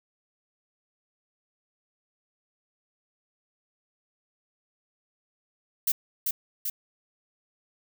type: noise with echo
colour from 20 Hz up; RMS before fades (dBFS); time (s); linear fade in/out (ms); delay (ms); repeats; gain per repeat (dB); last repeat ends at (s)
violet; -24; 5.87-5.92; 5; 390; 2; -3; 6.7
effects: none